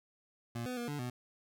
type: tone with pitch steps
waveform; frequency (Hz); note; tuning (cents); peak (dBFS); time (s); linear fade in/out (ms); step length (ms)
25% pulse; 117.9 / 250.6 / 239.1 / 146.1 / 123.8; A#2 / B3 / A#3 / D3 / B2; +20 / +25 / +44 / -9 / +5; -33; 0.55-1.1; 5; 110
effects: none